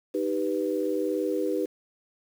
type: chord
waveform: sine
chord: Eb augmented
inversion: none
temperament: equal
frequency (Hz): 311.1 / 392 / 493.9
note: Eb4 / G4 / B4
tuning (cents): 0 / 0 / 0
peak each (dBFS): -29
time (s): 0.14-1.66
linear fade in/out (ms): 10
effects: 8-bit